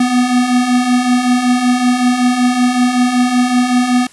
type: beating tone pair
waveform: square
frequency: 244 / 249.3 Hz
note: B3 / B3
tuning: -21 / +16 cents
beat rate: 5.3 Hz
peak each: -18 / -12 dBFS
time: 0-4.07 s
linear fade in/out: 5 ms
effects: white hiss -43 dBFS RMS until 4.12 s + resampled to 24000 Hz